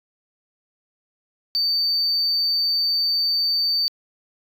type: tone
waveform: triangle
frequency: 4584 Hz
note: D8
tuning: 43 cents flat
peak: -16 dBFS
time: 1.55-3.88 s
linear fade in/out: 0 ms
effects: tanh soft clip ceiling -14 dBFS